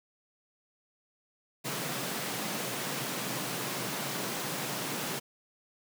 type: high-pass noise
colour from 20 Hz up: pink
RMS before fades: -35 dBFS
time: 1.64-5.2 s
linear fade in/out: 20 ms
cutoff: 120 Hz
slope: 96 dB/octave
effects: none